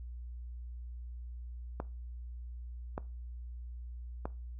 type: clicks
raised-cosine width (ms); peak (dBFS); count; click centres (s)
1; -22; 3; 1.801 / 2.979 / 4.255
effects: noise-tail reverb RT60 0.3 s tail -20 dB re dry + added 60 Hz sine -41 dBFS peak until 4.59 s